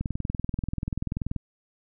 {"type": "click train", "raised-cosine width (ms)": 5, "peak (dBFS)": -16, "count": 29, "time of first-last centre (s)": [0.01, 1.363], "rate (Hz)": 20.7, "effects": []}